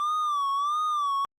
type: tone with vibrato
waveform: triangle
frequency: 1169 Hz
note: D6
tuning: 8 cents flat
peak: -22 dBFS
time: 0-1.25 s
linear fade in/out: 0 ms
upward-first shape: sine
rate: 1.5 Hz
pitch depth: 98 cents each way
effects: Opus 32 kbps